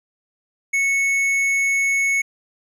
triangle tone with tanh clipping, 2206 Hz, C#7, 9 cents flat, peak -18 dBFS, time 0.73-2.22 s, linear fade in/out 10 ms, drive 13 dB, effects none

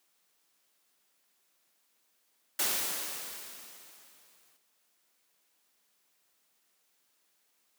white noise with exponential decay, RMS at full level -28 dBFS, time 2.59-4.57 s, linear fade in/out 5 ms, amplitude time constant 430 ms, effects white hiss -73 dBFS RMS until 7.78 s + high-pass 200 Hz 12 dB/octave

